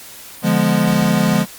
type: chord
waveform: square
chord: D diminished seventh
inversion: none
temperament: equal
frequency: 146.83 / 174.61 / 207.7 / 246.9 Hz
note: D3 / F3 / Ab3 / Cb4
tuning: 0 / 0 / 0 / 0 cents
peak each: -22 / -18 / -17 / -22 dBFS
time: 0.42-1.46 s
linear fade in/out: 50 ms
effects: white hiss -37 dBFS RMS until 1.58 s + Opus 48 kbps